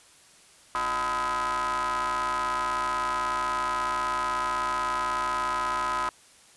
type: ring-modulated tone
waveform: 40% pulse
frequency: 130.81 Hz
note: C3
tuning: in tune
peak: -22 dBFS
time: 0.75-6.09 s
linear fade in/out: 0 ms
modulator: 1140 Hz
effects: white hiss -55 dBFS RMS until 6.56 s + resampled to 24000 Hz